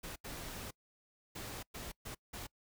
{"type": "noise bursts at uneven times", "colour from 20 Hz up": "pink", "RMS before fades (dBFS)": -45, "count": 6, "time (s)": [[0.03, 0.16], [0.24, 0.71], [1.35, 1.63], [1.74, 1.92], [2.05, 2.15], [2.33, 2.47]], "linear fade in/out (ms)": 10, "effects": ["noise-tail reverb RT60 0.1 s tail -24 dB re dry"]}